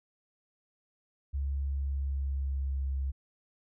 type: tone with pitch glide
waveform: sine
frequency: 69.3 to 67.56 Hz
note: C#2 to C#2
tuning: 0 to -44 cents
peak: -29 dBFS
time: 1.33-3.12 s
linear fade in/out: 20 ms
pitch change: -44 cents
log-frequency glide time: 1.63-2.94 s
effects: none